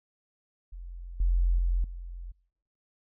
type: tone with level steps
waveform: sine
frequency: 43.65 Hz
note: F1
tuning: in tune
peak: -38 / -21 / -23 / -37 dBFS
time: 0.72-2.32 s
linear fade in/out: 10 ms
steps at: 1.2 / 1.58 / 1.84 s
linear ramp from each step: 2 ms
effects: noise-tail reverb RT60 0.8 s tail -26 dB re dry